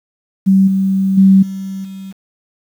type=tone with level steps; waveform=sine; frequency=192.5 Hz; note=G3; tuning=31 cents flat; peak=-6 / -11 / -4 / -21 / -26 dBFS; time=0.46-2.13 s; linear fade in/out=20 ms; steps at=0.67 / 1.17 / 1.42 / 1.84 s; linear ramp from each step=10 ms; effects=7-bit